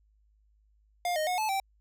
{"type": "tone with pitch steps", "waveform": "square", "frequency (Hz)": [707, 619, 727, 866, 777], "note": ["F5", "D#5", "F#5", "A5", "G5"], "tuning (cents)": [21, -9, -31, -28, -16], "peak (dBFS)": -28, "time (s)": [1.05, 1.6], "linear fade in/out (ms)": 2, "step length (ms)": 110, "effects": ["added 52 Hz sine -63 dBFS peak until 1.8 s"]}